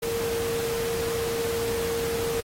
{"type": "tone in noise", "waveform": "sine", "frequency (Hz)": 462.2, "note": "A#4", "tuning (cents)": -15, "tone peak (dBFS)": -26, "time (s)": [0.02, 2.41], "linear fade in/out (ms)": 10, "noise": "pink", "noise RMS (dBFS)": -33, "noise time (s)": [0.02, 2.41], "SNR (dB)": 4, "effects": ["high-pass 60 Hz 12 dB/octave", "AAC 48 kbps"]}